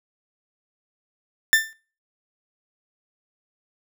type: tone with exponential decay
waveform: 40% pulse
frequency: 1782 Hz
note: A6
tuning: 22 cents sharp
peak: -9 dBFS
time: 1.53-1.73 s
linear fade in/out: 0 ms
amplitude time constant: 43 ms
effects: noise-tail reverb RT60 0.4 s tail -25 dB re dry